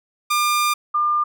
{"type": "tone pair in turn", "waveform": ["sawtooth", "sine"], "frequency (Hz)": [1200, 1200], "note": ["D6", "D6"], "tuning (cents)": [37, 37], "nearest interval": "unison", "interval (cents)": 0, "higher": "neither", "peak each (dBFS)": [-13, -16], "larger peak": "first", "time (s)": [[0.3, 0.74], [0.94, 1.24]], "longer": "first", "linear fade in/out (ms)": 10, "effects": []}